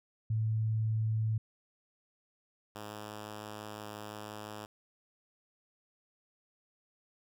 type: tone pair in turn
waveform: sine / 5% pulse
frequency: 110.2 / 105.83 Hz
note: A2 / G#2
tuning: +3 / +33 cents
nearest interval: minor second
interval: 70 cents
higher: first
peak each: -28 / -31 dBFS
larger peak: first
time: 0.3-1.38 / 2.75-4.66 s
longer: second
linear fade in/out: 5 ms
effects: none